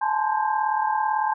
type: tone cluster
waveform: sine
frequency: 854 / 892 / 1036 / 1589 Hz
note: G#5 / A5 / C6 / G6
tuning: +48 / +23 / -17 / +23 cents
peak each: -23 / -26 / -28 / -32 dBFS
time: 0.01-1.34 s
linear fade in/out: 10 ms
effects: none